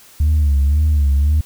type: tone with vibrato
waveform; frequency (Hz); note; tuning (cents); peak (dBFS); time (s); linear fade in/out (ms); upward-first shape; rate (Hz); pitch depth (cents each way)
sine; 72.9; D2; -12; -9; 0.2-1.41; 5; sine; 1.9; 94
effects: tanh soft clip ceiling -9 dBFS + white hiss -45 dBFS RMS until 1.45 s